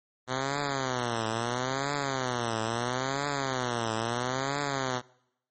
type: tone with vibrato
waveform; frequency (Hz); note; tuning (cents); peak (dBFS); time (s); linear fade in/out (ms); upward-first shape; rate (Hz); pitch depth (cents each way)
5% pulse; 126.4; B2; +41; -17; 0.27-5.02; 50; triangle; 0.75; 240
effects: noise-tail reverb RT60 0.8 s tail -24 dB re dry + MP3 32 kbps